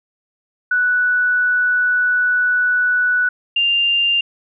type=tone pair in turn; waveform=sine; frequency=1480 / 2794 Hz; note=F#6 / F7; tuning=0 / 0 cents; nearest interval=major seventh; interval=1100 cents; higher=second; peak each=-13 dBFS; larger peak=neither; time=0.71-3.29 / 3.56-4.21 s; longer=first; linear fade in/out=5 ms; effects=none